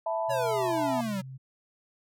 sine chord, E suspended fourth, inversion none, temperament just, 659.3 / 879 / 988.9 Hz, E5 / A5 / B5, 0 / -2 / +2 cents, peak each -29 / -32 / -35 dBFS, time 0.06-1.01 s, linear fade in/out 5 ms
sine tone with pitch glide, 126.8 to 131.88 Hz, B2 to C3, +46 to +14 cents, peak -39 dBFS, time 0.28-1.38 s, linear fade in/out 20 ms, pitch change +68 cents, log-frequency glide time 0.89-1.21 s
square exponential sweep, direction down, 579 to 183 Hz, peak -30 dBFS, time 0.29-1.22 s, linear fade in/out 20 ms
effects none

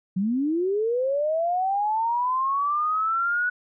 sine linear sweep, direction up, 178.2 to 1480 Hz, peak -21 dBFS, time 0.16-3.5 s, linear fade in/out 10 ms, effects none

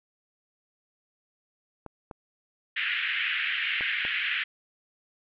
clicks, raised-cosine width 1 ms, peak -25 dBFS, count 4, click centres 1.863 / 2.112 / 3.809 / 4.051 s
pink band-pass noise, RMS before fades -29 dBFS, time 2.76-4.44 s, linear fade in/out 10 ms, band 1600 to 3100 Hz, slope 48 dB/octave
effects none

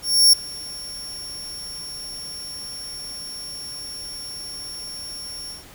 sawtooth tone with ADSR envelope, 5490 Hz, F8, 31 cents flat, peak -6 dBFS, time 0.02-5.65 s, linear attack 310 ms, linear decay 6 ms, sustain -23 dB, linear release 150 ms, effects pink hiss -45 dBFS RMS until 5.74 s

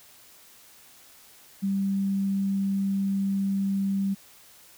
sine tone, 196 Hz, G3, in tune, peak -23 dBFS, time 1.62-4.15 s, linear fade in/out 20 ms, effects white hiss -53 dBFS RMS until 4.77 s

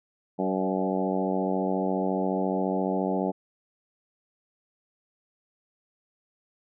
harmonic tone with a mistuned harmonic, 94.4 Hz, F#2, 35 cents sharp, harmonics 2 / 3 / 4 / 5 / 6 / 7 / 8 / 9, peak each -29 / -31 / -32 / -33 / -34 / -34 / -35 / -36 dBFS, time 0.38-3.32 s, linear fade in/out 20 ms, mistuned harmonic 6, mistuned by +16 cents, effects none

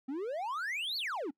triangle exponential two-way sweep, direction up then down, 252.2 to 4600 to 252.2 Hz, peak -32 dBFS, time 0.08-1.31 s, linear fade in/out 10 ms, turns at 0.97 s, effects noise-tail reverb RT60 0.1 s tail -23 dB re dry

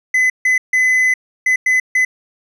triangle tone bursts at uneven times, 2020 Hz, B6, 39 cents sharp, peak -9 dBFS, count 6, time 0.14-0.3 / 0.45-0.58 / 0.73-1.14 / 1.46-1.56 / 1.66-1.8 / 1.95-2.05 s, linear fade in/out 5 ms, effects resampled to 32000 Hz

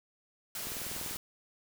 white noise, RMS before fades -39 dBFS, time 0.55-1.17 s, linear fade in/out 2 ms
click train, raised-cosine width 2 ms, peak -32 dBFS, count 11, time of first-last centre 0.67-1.16 s, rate 20.4 Hz
effects none

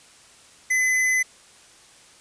square tone, 2023 Hz, B6, 41 cents sharp, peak -19 dBFS, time 0.7-1.23 s, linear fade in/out 10 ms, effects white hiss -51 dBFS RMS until 2.2 s + resampled to 22050 Hz

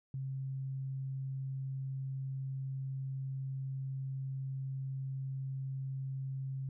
sine tone, 134 Hz, C3, 42 cents sharp, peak -36 dBFS, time 0.14-6.69 s, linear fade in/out 2 ms, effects none

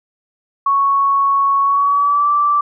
sine tone with pitch glide, 1108.7 to 1167.2 Hz, C#6 to D6, 0 to -11 cents, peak -11 dBFS, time 0.66-2.61 s, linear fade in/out 5 ms, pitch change +89 cents, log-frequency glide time 1.62-2.3 s, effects none

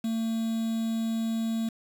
triangle tone with quantisation, 225 Hz, A3, 39 cents sharp, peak -24 dBFS, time 0.04-1.69 s, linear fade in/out 5 ms, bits 7, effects none

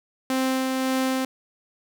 sawtooth tone with tremolo, 261.6 Hz, C4, in tune, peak -17 dBFS, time 0.3-1.25 s, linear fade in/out 2 ms, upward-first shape sine, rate 1.8 Hz, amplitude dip 25%, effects none

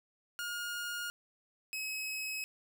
sawtooth tone pair in turn, 1426 / 2559 Hz, F6 / D#7, +36 / +48 cents, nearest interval minor seventh, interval 1012 cents, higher second, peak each -33 / -33 dBFS, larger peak neither, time 0.39-1.1 / 1.73-2.44 s, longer neither, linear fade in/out 0 ms, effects none

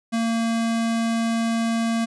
square tone, 228.6 Hz, A#3, 34 cents flat, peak -21 dBFS, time 0.12-2.06 s, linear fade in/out 20 ms, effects resampled to 24000 Hz

